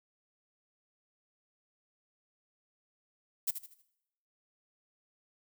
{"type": "noise with echo", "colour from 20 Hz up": "violet", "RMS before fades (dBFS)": -30, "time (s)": [3.47, 3.51], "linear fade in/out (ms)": 10, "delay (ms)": 78, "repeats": 4, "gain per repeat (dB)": -9, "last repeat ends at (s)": 3.822, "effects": ["noise-tail reverb RT60 0.8 s tail -19 dB re dry"]}